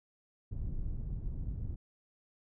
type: low-pass noise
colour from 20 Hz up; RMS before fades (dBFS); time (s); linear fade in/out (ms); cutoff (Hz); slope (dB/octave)
pink; -37; 0.51-1.76; 10; 120; 12
effects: none